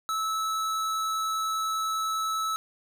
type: tone with hard clipping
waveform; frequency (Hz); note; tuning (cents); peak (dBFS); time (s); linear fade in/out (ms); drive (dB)
sine; 1305; E6; -18; -28; 0.09-2.56; 0; 18
effects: none